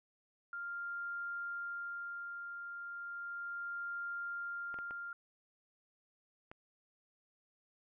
sine tone with tremolo, 1396.9 Hz, F6, in tune, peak -38 dBFS, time 0.53-5.13 s, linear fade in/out 2 ms, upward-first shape sine, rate 0.35 Hz, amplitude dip 40%
clicks, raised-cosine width 0.5 ms, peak -34 dBFS, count 4, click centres 4.742 / 4.788 / 4.909 / 6.515 s
effects none

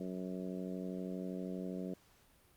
harmonic tone, 92.5 Hz, F#2, in tune, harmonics 2 / 3 / 4 / 5 / 6 / 7, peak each -41 / -45 / -47 / -49 / -51 / -52 dBFS, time 0-1.94 s, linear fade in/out 5 ms, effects pink hiss -67 dBFS RMS until 2.56 s + Opus 48 kbps

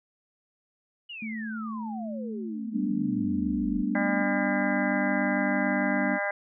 sine exponential sweep, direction down, 2960 to 41.53 Hz, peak -37 dBFS, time 1.09-3.83 s, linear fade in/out 10 ms
sine tone with vibrato, 220 Hz, A3, in tune, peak -32 dBFS, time 1.22-4.24 s, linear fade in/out 5 ms, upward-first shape triangle, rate 9.7 Hz, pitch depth 18 cents each way
sine chord, G major, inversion none, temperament equal, 196 / 246.9 / 293.7 Hz, G3 / B3 / D4, 0 / 0 / 0 cents, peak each -30 dBFS, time 2.72-6.19 s, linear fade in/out 50 ms
harmonic tone, 201.3 Hz, G3, 46 cents sharp, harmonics 3 / 4 / 5 / 6 / 7 / 8 / 9 / 10, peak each -31 / -34 / -40 / -42 / -40 / -32 / -42 / -33 dBFS, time 3.95-6.31 s, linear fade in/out 2 ms
effects none

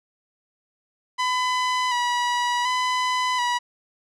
sawtooth tone with vibrato, 987.8 Hz, B5, in tune, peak -17 dBFS, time 1.18-3.59 s, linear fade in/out 20 ms, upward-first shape square, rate 0.68 Hz, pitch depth 30 cents each way, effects low-pass 6000 Hz 12 dB/octave

